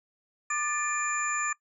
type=tone cluster; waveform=sine; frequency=1193 / 1756 / 2397 / 7110 Hz; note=D6 / A6 / D7 / A8; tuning=+27 / -4 / +35 / +17 cents; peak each=-30 / -33 / -35 / -33 dBFS; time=0.5-1.53 s; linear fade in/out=5 ms; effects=noise-tail reverb RT60 0.1 s tail -21 dB re dry